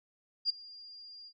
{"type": "tone with ADSR envelope", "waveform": "sine", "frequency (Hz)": 4805, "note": "D8", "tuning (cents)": 39, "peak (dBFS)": -24, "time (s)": [0.45, 1.33], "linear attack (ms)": 45, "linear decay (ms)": 12, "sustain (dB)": -23, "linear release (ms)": 62, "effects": []}